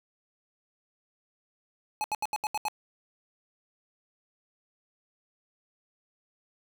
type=tone bursts; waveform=square; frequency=850 Hz; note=G#5; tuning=40 cents sharp; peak=-28 dBFS; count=7; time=2.01-2.683 s; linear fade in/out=0 ms; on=31 ms; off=76 ms; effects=none